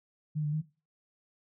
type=tone with pitch steps; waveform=sine; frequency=152.3 / 148.6 / 155.3 Hz; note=D#3 / D3 / D#3; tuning=-37 / +21 / -3 cents; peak=-28 dBFS; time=0.35-0.62 s; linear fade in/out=20 ms; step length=90 ms; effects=noise-tail reverb RT60 0.3 s tail -17 dB re dry